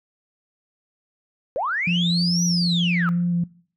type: linear two-way sweep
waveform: sine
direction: up then down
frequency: 472.9 to 5970 to 1224 Hz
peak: -21 dBFS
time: 1.56-3.09 s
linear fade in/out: 0 ms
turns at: 2.44 s
type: tone with vibrato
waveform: sine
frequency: 173.7 Hz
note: F3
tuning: 9 cents flat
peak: -18 dBFS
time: 1.87-3.44 s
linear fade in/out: 5 ms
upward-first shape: square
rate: 3.1 Hz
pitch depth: 10 cents each way
effects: noise-tail reverb RT60 0.5 s tail -22 dB re dry + tanh soft clip ceiling -12 dBFS